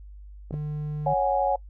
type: clicks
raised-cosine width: 2 ms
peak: -22 dBFS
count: 2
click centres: 0.509 / 0.541 s
type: tone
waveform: triangle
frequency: 150 Hz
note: D3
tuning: 37 cents sharp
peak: -26 dBFS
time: 0.52-1.14 s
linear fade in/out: 10 ms
type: chord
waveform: sine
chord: C# suspended fourth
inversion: none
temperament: just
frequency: 554.4 / 739.2 / 831.5 Hz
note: C#5 / F#5 / G#5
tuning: 0 / -2 / +2 cents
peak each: -25 dBFS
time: 1.06-1.56 s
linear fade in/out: 5 ms
effects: noise-tail reverb RT60 0.1 s tail -23 dB re dry + added 50 Hz sine -41 dBFS peak until 1.69 s